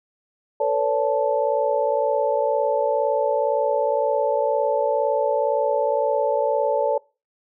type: tone cluster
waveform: sine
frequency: 449.5 / 507 / 569 / 875 Hz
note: A4 / B4 / C#5 / A5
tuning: +37 / +45 / +45 / -10 cents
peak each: -24 / -27 / -21 / -25 dBFS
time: 0.6-6.98 s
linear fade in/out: 5 ms
effects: noise-tail reverb RT60 0.3 s tail -23 dB re dry